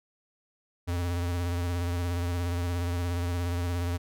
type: tone with vibrato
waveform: square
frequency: 87.31 Hz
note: F2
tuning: in tune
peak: -28 dBFS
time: 0.87-3.98 s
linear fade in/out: 20 ms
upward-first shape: triangle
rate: 17 Hz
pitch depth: 47 cents each way
effects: none